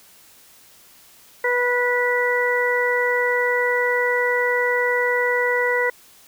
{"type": "harmonic tone", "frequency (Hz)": 490, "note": "B4", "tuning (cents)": -14, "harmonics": [1, 2, 3, 4], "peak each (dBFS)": [-21, -26, -27, -21], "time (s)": [1.44, 5.9], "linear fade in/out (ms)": 5, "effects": ["white hiss -50 dBFS RMS until 6.27 s"]}